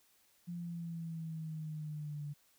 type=exponential sweep; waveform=sine; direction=down; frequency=174.61 to 145.4 Hz; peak=-39 dBFS; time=0.47-2.34 s; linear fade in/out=20 ms; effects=white hiss -70 dBFS RMS until 2.58 s